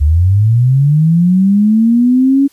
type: linear sweep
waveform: sine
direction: up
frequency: 69.8 to 281.2 Hz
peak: -6 dBFS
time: 0-2.48 s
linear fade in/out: 20 ms
effects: white hiss -51 dBFS RMS until 2.52 s + resampled to 32000 Hz